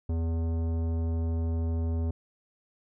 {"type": "tone with tanh clipping", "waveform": "sine", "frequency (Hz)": 82.4, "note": "E2", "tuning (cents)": 0, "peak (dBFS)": -28, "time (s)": [0.09, 2.11], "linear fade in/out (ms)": 5, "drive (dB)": 15, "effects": []}